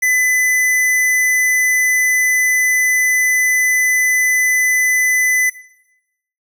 square tone, 2008 Hz, B6, 28 cents sharp, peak -13 dBFS, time 0.02-5.5 s, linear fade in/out 10 ms, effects noise-tail reverb RT60 0.9 s tail -17 dB re dry

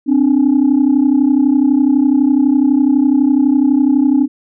sine tone pair together, 261.6 / 293.6 Hz, C4 / D4, 0 / 0 cents, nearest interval major second, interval 200 cents, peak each -10 dBFS, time 0.06-4.28 s, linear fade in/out 50 ms, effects tanh soft clip ceiling -4 dBFS

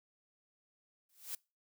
blue noise with exponential growth, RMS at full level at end -37 dBFS, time 1.09-1.35 s, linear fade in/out 5 ms, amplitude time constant 55 ms, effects noise-tail reverb RT60 0.3 s tail -25 dB re dry

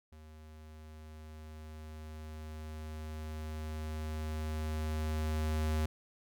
square tone with level ramp, 77.78 Hz, D#2, in tune, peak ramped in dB -52 to -30 dBFS, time 0.12-5.86 s, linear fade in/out 5 ms, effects none

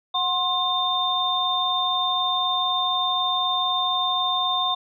sine tone cluster, 734 / 1059 / 3612 Hz, F#5 / C6 / A7, -14 / +21 / +45 cents, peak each -27 / -25 / -23 dBFS, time 0.14-4.75 s, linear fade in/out 10 ms, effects none

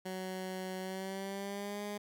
15% pulse tone with pitch glide, 186.7 to 206 Hz, F#3 to G#3, +16 to -14 cents, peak -32 dBFS, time 0.05-1.98 s, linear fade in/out 10 ms, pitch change +170 cents, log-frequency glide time 0.8-1.83 s, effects none

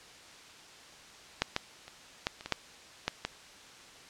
clicks, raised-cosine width 0.2 ms, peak -8 / -11 / -28 / -11 / -27 / -20 / -9 / -11 / -14 dBFS, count 9, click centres 1.42 / 1.564 / 1.88 / 2.269 / 2.409 / 2.46 / 2.523 / 3.08 / 3.25 s, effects white hiss -52 dBFS RMS until 4.09 s + low-pass 6000 Hz 12 dB/octave

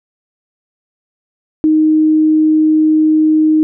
sine tone, 311.1 Hz, D#4, in tune, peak -7 dBFS, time 1.64-3.63 s, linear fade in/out 0 ms, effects none

